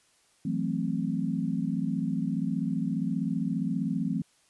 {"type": "chord", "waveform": "sine", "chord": "F# half-diminished seventh", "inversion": "third", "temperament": "equal", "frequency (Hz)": [164.81, 185, 220, 261.6], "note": ["E3", "F#3", "A3", "C4"], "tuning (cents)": [0, 0, 0, 0], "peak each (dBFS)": -32, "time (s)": [0.45, 4.22], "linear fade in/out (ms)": 5, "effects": ["white hiss -65 dBFS RMS until 4.49 s", "resampled to 24000 Hz"]}